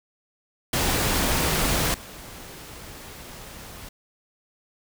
pink noise with level steps, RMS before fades -23 / -41 dBFS, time 0.73-3.89 s, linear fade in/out 5 ms, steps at 1.94 s, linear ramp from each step 2 ms, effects none

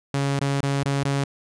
sawtooth tone with dropouts, 139.3 Hz, C#3, 9 cents sharp, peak -17 dBFS, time 0.14-1.24 s, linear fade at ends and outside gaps 2 ms, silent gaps 0.393-0.411 / 0.607-0.631 / 0.833-0.856 / 1.034-1.052 s, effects resampled to 22050 Hz

